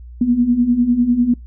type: beating tone pair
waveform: sine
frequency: 235.4 / 245.4 Hz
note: A#3 / B3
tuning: +17 / -11 cents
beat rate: 10 Hz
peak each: -18 / -13 dBFS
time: 0.21-1.34 s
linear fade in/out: 5 ms
effects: noise-tail reverb RT60 0.2 s tail -25 dB re dry + added 60 Hz sine -33 dBFS peak until 1.46 s